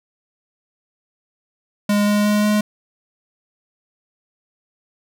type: tone with pitch steps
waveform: square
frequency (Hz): 205.8 / 207.2 / 208.7 / 210.1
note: G#3 / G#3 / G#3 / G#3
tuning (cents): -16 / -4 / +9 / +20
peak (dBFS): -15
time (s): 1.89-2.61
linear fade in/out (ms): 5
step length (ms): 180
effects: none